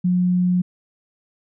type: tone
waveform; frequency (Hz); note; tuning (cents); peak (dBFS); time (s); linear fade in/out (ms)
sine; 180; F#3; -47; -15; 0.04-0.62; 10
effects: none